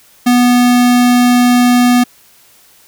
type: tone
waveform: square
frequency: 245.3 Hz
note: B3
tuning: 12 cents flat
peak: -7 dBFS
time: 0.26-2.04 s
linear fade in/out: 10 ms
effects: white hiss -46 dBFS RMS until 2.87 s

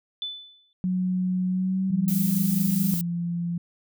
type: tone with exponential decay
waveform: sine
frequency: 3500 Hz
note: A7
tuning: 10 cents flat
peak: -26 dBFS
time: 0.22-0.73 s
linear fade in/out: 1 ms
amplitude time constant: 110 ms
type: tone with pitch glide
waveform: sine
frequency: 183.6 to 196.78 Hz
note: F#3 to G3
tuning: -13 to +7 cents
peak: -22 dBFS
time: 0.84-2.94 s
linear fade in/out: 0 ms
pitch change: +120 cents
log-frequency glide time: 1.48-2.21 s
type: tone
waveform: sine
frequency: 171.9 Hz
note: F3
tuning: 27 cents flat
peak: -25 dBFS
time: 1.9-3.58 s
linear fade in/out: 5 ms
type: noise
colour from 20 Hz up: violet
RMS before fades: -31 dBFS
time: 2.08-3.01 s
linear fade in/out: 0 ms
effects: none

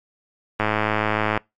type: click train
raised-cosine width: 0.5 ms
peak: -5 dBFS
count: 84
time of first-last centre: 0.6-1.376 s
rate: 107 Hz
effects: noise-tail reverb RT60 0.2 s tail -24 dB re dry + MP3 96 kbps

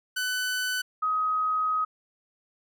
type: tone pair in turn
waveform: sawtooth / sine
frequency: 1500 / 1261.3 Hz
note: F#6 / D#6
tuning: +23 / +23 cents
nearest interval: minor third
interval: 300 cents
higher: first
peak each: -23 dBFS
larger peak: neither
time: 0.16-0.82 / 1.02-1.85 s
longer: second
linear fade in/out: 10 ms
effects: none

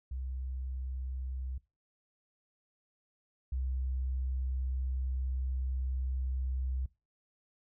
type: tone pair in turn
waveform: sine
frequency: 64.6 / 64.6 Hz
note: C2 / C2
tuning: -21 / -21 cents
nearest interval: unison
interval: 0 cents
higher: neither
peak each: -35 / -31 dBFS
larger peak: second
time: 0.11-1.58 / 3.52-6.86 s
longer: second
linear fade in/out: 5 ms
effects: noise-tail reverb RT60 0.3 s tail -22 dB re dry

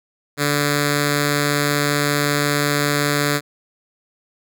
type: tone with notch filter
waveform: 5% pulse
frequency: 145.3 Hz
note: D3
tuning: 18 cents flat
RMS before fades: -19 dBFS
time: 0.37-3.41 s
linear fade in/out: 50 ms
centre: 850 Hz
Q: 1.1
effects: none

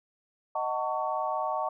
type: chord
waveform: sine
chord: D# half-diminished seventh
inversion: none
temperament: just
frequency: 622.3 / 746.7 / 896 / 1120.1 Hz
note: D#5 / F#5 / A5 / C#6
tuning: 0 / +16 / +31 / +18 cents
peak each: -33 dBFS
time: 0.55-1.69 s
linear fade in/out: 5 ms
effects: none

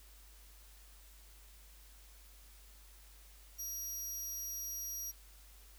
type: tone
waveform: 25% pulse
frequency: 5740 Hz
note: F8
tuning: 47 cents sharp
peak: -35 dBFS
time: 3.58-5.12 s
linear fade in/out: 20 ms
effects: added 50 Hz sine -57 dBFS peak until 5.78 s + white hiss -62 dBFS RMS until 5.78 s

